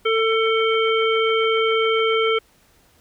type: harmonic tone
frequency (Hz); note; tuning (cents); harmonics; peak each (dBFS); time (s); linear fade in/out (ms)
446.4; A4; +25; 1 / 3 / 5 / 7; -18 / -23 / -25 / -26; 0.05-2.39; 10
effects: pink hiss -57 dBFS RMS until 3 s